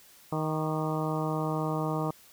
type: harmonic tone with a mistuned harmonic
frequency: 156.4 Hz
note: D#3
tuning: 9 cents sharp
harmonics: 1 / 2 / 3 / 4 / 5 / 6 / 7 / 8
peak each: -31 / -34 / -36 / -37 / -38 / -39 / -39 / -40 dBFS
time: 0.32-2.11 s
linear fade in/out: 5 ms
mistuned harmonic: 8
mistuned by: -49 cents
effects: white hiss -56 dBFS RMS until 2.32 s